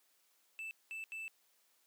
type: tone bursts at uneven times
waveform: triangle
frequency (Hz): 2644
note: E7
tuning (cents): +5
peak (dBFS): -40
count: 3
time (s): 0.59-0.71 / 0.91-1.04 / 1.12-1.28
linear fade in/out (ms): 0
effects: white hiss -73 dBFS RMS until 1.86 s + high-pass 300 Hz 12 dB/octave